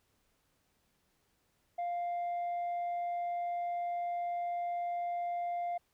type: tone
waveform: sine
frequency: 699 Hz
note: F5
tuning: 1 cent sharp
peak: -30 dBFS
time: 1.78-5.78 s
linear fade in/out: 10 ms
effects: tanh soft clip ceiling -32 dBFS + pink hiss -75 dBFS RMS until 5.93 s